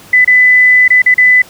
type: tone with dropouts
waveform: sine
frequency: 2001 Hz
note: B6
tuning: 22 cents sharp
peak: -3 dBFS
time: 0.13-1.42 s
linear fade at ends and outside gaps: 5 ms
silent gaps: 0.247-0.275 / 0.88-0.903 / 1.02-1.061 / 1.142-1.18 s
effects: pink hiss -37 dBFS RMS until 1.49 s + high-pass 80 Hz 12 dB/octave